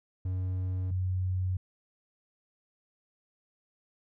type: tone pair in turn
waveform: triangle / sine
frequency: 92.5 / 92.5 Hz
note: F#2 / F#2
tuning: 0 / 0 cents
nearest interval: unison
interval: 0 cents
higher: neither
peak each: -27 dBFS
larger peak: neither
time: 0.25-0.91 / 0.91-1.57 s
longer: neither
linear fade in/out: 5 ms
effects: none